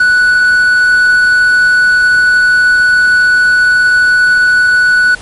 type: tone with hard clipping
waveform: triangle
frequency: 1480 Hz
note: F#6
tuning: in tune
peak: -6 dBFS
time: 0-5.15 s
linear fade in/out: 5 ms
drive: 6 dB
effects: pink hiss -32 dBFS RMS until 5.21 s + MP3 48 kbps